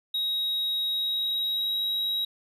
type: tone with pitch glide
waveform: triangle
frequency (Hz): 3800 to 3837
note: A#7 to A#7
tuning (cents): +33 to +49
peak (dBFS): -24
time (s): 0.14-2.25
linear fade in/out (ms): 5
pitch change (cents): +16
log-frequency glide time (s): 0.9-1.78
effects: none